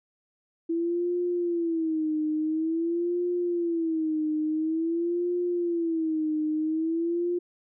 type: tone with vibrato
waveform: sine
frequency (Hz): 329.6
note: E4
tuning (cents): 0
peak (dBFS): -24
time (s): 0.69-7.39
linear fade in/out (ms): 10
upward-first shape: sine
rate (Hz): 0.48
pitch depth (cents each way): 120
effects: none